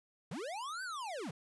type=linear two-way sweep; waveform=square; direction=up then down; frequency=123.47 to 1568 to 123.47 Hz; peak=-40 dBFS; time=0.31-1.31 s; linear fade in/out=5 ms; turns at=0.83 s; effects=resampled to 24000 Hz + 12-bit